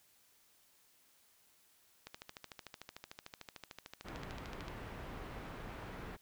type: click train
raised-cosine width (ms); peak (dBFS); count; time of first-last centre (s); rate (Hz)
0.2; -29; 36; 2.07-4.682; 13.4
type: low-pass noise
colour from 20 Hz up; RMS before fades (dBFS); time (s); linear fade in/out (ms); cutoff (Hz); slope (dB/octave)
pink; -47; 4.04-6.17; 20; 2100; 12
effects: white hiss -69 dBFS RMS until 6.21 s